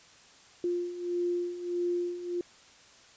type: beating tone pair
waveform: sine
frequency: 349.9 / 351.5 Hz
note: F4 / F4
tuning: +3 / +11 cents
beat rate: 1.6 Hz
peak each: -35 / -30 dBFS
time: 0.64-2.41 s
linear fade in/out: 2 ms
effects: white hiss -56 dBFS RMS until 3.16 s + resampled to 16000 Hz